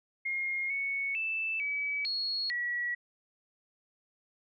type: tone with pitch steps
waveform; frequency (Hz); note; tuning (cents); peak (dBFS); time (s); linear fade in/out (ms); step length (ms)
sine; 2138 / 2215 / 2642 / 2286 / 4323 / 1930; C7 / C#7 / E7 / D7 / C#8 / B6; +37 / -2 / +3 / -47 / -44 / -40; -30; 0.25-2.95; 10; 450
effects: none